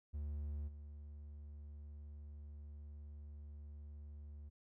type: tone with level steps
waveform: triangle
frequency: 73.42 Hz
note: D2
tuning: in tune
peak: -38 / -47 dBFS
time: 0.13-4.5 s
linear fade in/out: 20 ms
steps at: 0.67 s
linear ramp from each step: 20 ms
effects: none